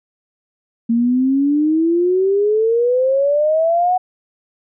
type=exponential sweep; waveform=sine; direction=up; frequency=228.2 to 744 Hz; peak=-12 dBFS; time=0.89-3.98 s; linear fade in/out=10 ms; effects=none